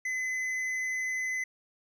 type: tone with hard clipping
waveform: sine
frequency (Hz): 2028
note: B6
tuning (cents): +45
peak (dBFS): -31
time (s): 0.05-1.44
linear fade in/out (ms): 5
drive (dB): 6
effects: none